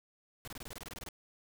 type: noise bursts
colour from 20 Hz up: pink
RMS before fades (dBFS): -45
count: 13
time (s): 0.45-1.088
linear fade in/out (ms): 0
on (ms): 26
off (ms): 25
effects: none